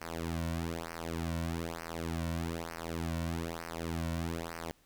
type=tone with flanger; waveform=sawtooth; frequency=83.1 Hz; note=E2; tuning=15 cents sharp; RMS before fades=-37 dBFS; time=0.01-4.71 s; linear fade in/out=0 ms; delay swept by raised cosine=0.27 to 2.47 ms; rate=1.1 Hz; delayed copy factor=-1; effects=pink hiss -67 dBFS RMS until 4.85 s